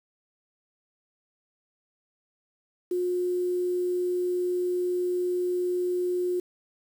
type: tone with quantisation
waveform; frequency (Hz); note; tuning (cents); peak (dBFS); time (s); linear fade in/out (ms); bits
sine; 359.2; F4; +49; -24; 2.91-6.4; 5; 8
effects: none